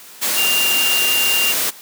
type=tone in noise; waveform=sine; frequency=2791 Hz; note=F7; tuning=2 cents flat; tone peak=-16 dBFS; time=0.36-1.53 s; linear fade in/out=20 ms; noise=white; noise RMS=-19 dBFS; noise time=0.21-1.71 s; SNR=0 dB; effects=white hiss -40 dBFS RMS until 1.81 s + high-pass 200 Hz 12 dB/octave